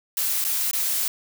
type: noise with dropouts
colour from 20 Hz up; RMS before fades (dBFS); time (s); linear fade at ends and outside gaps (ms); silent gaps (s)
blue; -24; 0.17-1.08; 2; 0.442-0.448 / 0.712-0.732
effects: none